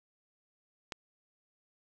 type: click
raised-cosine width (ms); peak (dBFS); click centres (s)
0.2; -20; 0.922
effects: none